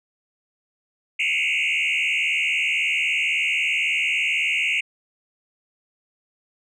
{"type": "tone with frequency modulation", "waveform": "sine", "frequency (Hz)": 2489, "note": "D#7", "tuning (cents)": 0, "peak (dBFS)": -17, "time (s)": [1.19, 4.81], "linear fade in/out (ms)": 10, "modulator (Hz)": 78.1, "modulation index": 4.6, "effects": ["tanh soft clip ceiling -18 dBFS"]}